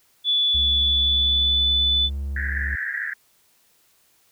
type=tone with pitch glide; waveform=sine; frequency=3450 to 3492 Hz; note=A7 to A7; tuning=-35 to -14 cents; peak=-17 dBFS; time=0.24-2.1 s; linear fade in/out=50 ms; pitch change=+21 cents; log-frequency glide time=0.77-1.66 s
type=tone; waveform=triangle; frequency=69.3 Hz; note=C#2; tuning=in tune; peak=-23 dBFS; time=0.54-2.76 s; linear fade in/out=10 ms
type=band-pass noise; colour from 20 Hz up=pink; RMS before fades=-28 dBFS; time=2.36-3.14 s; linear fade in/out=5 ms; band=1600 to 1900 Hz; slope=96 dB/octave
effects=white hiss -61 dBFS RMS until 4.31 s